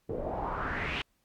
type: noise with low-pass filter sweep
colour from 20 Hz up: pink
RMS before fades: -34 dBFS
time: 0.09-1.02 s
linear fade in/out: 5 ms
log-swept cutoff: 440 to 3000 Hz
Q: 4
effects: pink hiss -74 dBFS RMS until 1.24 s + Opus 48 kbps